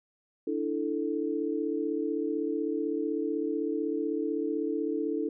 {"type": "chord", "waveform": "sine", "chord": "D suspended second", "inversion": "none", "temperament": "equal", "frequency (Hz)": [293.7, 329.6, 440], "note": ["D4", "E4", "A4"], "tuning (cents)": [0, 0, 0], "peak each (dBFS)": -32, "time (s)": [0.47, 5.29], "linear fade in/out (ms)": 5, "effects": []}